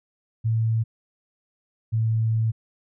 sine tone pair in turn, 112.6 / 111.89 Hz, A2 / A2, +40 / +29 cents, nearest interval unison, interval 11 cents, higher first, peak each -19 dBFS, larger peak neither, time 0.44-0.84 / 1.92-2.52 s, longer second, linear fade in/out 20 ms, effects none

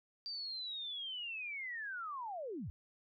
sine linear sweep, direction down, 4699 to 64.5 Hz, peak -40 dBFS, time 0.26-2.7 s, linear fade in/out 0 ms, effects none

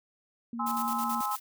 sine tone with vibrato, 233.4 Hz, A#3, 2 cents sharp, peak -34 dBFS, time 0.53-1.21 s, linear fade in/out 2 ms, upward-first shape sine, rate 18 Hz, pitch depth 18 cents each way
sine chord, Ab augmented, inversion none, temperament just, 830.6 / 1038.3 / 1297.8 Hz, Ab5 / C6 / E6, 0 / -14 / -27 cents, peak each -33 dBFS, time 0.59-1.36 s, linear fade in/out 10 ms
blue noise with tremolo, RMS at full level -38 dBFS, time 0.66-1.4 s, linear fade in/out 10 ms, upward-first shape square, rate 9.2 Hz, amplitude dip 65%
effects none

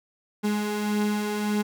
35% pulse beating tone pair, 207.7 / 209.4 Hz, G#3 / G#3, 0 / +15 cents, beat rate 1.7 Hz, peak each -30 / -23 dBFS, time 0.43-1.63 s, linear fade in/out 20 ms, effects none

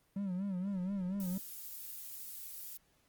triangle tone with vibrato, 190 Hz, F#3, 46 cents sharp, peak -32 dBFS, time 0.16-1.38 s, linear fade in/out 5 ms, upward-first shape sine, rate 4.2 Hz, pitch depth 110 cents each way
violet noise, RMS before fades -46 dBFS, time 1.2-2.77 s, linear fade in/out 2 ms
effects pink hiss -72 dBFS RMS until 3.08 s + Opus 24 kbps

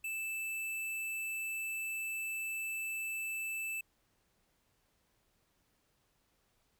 square tone, 2639 Hz, E7, 1 cent sharp, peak -37 dBFS, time 0.04-3.81 s, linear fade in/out 5 ms, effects pink hiss -75 dBFS RMS until 6.79 s

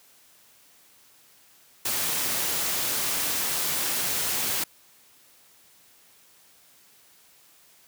white noise, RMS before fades -27 dBFS, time 1.85-4.64 s, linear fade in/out 5 ms, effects white hiss -57 dBFS RMS until 7.87 s + high-pass 80 Hz 12 dB/octave

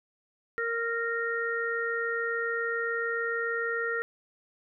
harmonic tone, 463.4 Hz, A#4, 10 cents flat, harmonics 1 / 3 / 4, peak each -32 / -32 / -32 dBFS, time 0.58-4.02 s, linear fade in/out 0 ms, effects none

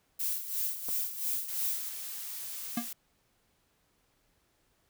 violet noise with tremolo, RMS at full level -31 dBFS, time 0.19-1.89 s, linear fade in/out 10 ms, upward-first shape sine, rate 2.9 Hz, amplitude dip 70%
clicks, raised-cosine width 1 ms, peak -31 dBFS, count 2, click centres 0.886 / 0.89 s
blue noise, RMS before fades -40 dBFS, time 1.48-2.93 s, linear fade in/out 5 ms
square tone with exponential decay, 235.7 Hz, A#3, 19 cents sharp, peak -27 dBFS, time 2.77-2.89 s, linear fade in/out 5 ms, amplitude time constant 24 ms
effects pink hiss -72 dBFS RMS until 4.89 s

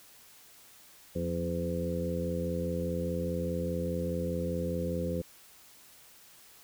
harmonic tone with a mistuned harmonic, 84.9 Hz, F2, 48 cents flat, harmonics 1 / 2 / 3 / 4 / 5 / 6, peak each -37 / -34 / -40 / -41 / -40 / -35 dBFS, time 1.15-5.22 s, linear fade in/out 10 ms, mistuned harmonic 2, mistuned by +50 cents, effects white hiss -56 dBFS RMS until 6.63 s

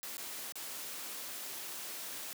white noise with dropouts, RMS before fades -43 dBFS, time 0.03-2.33 s, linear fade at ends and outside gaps 0 ms, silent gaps 0.17-0.18 / 0.521-0.556 s, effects high-pass 200 Hz 12 dB/octave

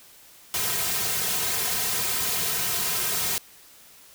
white noise with comb filter, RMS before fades -26 dBFS, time 0.54-3.38 s, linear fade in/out 0 ms, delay 3.5 ms, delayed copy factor -0.95, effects white hiss -51 dBFS RMS until 4.14 s

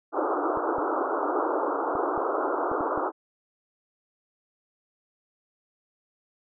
pink band-pass noise, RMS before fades -27 dBFS, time 0.12-3.12 s, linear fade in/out 50 ms, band 290 to 1400 Hz, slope 96 dB/octave
clicks, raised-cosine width 2 ms, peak -25 dBFS, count 7, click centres 0.573 / 0.784 / 1.953 / 2.177 / 2.716 / 2.808 / 2.976 s
effects none

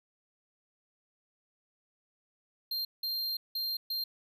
square tone bursts at uneven times, 4186 Hz, C8, in tune, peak -32 dBFS, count 4, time 2.71-2.85 / 3.03-3.37 / 3.55-3.77 / 3.9-4.04 s, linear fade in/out 5 ms, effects none

